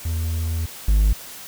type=tone pair in turn; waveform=triangle; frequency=82 / 51.66 Hz; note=E2 / G#1; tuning=-9 / -8 cents; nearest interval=minor sixth; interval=799 cents; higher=first; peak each=-19 / -11 dBFS; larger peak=second; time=0.05-0.66 / 0.88-1.13 s; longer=first; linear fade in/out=5 ms; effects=white hiss -38 dBFS RMS until 1.47 s